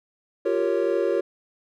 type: chord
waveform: triangle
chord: G half-diminished seventh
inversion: third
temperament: equal with one note detuned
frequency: 349.2 / 392 / 463.2 / 554.4 Hz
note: F4 / G4 / Bb4 / Db5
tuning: 0 / 0 / -11 / 0 cents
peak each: -24 dBFS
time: 0.45-1.21 s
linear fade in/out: 10 ms
effects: none